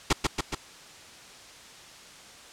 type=noise with echo; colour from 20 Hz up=pink; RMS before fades=-21 dBFS; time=0.1-0.13 s; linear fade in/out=5 ms; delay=140 ms; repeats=3; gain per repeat=-3 dB; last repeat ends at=0.55 s; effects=white hiss -48 dBFS RMS until 2.52 s + low-pass 7000 Hz 12 dB/octave